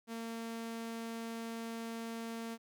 sawtooth tone, 228.5 Hz, A#3, 34 cents flat, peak -36 dBFS, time 0.07-2.58 s, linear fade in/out 50 ms, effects none

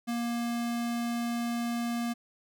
square tone, 236.1 Hz, A#3, 22 cents sharp, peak -30 dBFS, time 0.07-2.14 s, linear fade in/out 20 ms, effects none

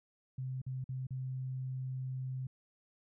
sine tone with dropouts, 130 Hz, C3, 11 cents flat, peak -36 dBFS, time 0.38-2.47 s, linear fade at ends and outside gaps 5 ms, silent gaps 0.617-0.664 / 0.842-0.89 / 1.069-1.106 s, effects none

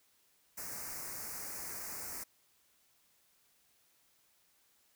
white band-stop noise, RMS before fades -43 dBFS, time 0.57-2.24 s, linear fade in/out 10 ms, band 2300 to 4900 Hz, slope 48 dB/octave, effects white hiss -71 dBFS RMS until 4.95 s

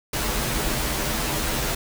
pink noise with comb filter, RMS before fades -25 dBFS, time 0.13-1.75 s, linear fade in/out 5 ms, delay 11 ms, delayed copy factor -0.95, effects none

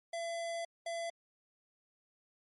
square tone bursts at uneven times, 674 Hz, E5, 38 cents sharp, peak -37 dBFS, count 2, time 0.13-0.65 / 0.86-1.1 s, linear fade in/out 5 ms, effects MP3 48 kbps

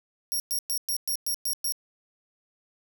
5% pulse tone bursts, 5588 Hz, F8, in tune, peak -20 dBFS, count 8, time 0.32-1.722 s, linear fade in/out 0 ms, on 79 ms, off 110 ms, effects none

